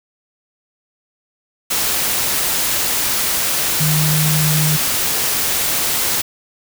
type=tone in noise; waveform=sine; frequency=153.4 Hz; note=D#3; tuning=24 cents flat; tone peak=-15 dBFS; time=3.8-4.77 s; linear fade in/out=10 ms; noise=white; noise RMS=-18 dBFS; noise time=1.7-6.22 s; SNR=0 dB; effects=none